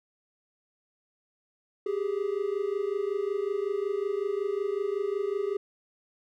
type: tone pair together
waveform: triangle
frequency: 389.9 / 415.3 Hz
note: G4 / G#4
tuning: -9 / 0 cents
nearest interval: minor second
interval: 109 cents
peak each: -28 dBFS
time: 1.86-5.57 s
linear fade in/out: 5 ms
effects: none